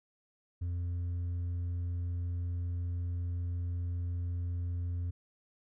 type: tone with hard clipping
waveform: triangle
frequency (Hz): 87.31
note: F2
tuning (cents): 0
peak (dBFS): -31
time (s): 0.61-5.11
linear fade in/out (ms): 10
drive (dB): 1
effects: none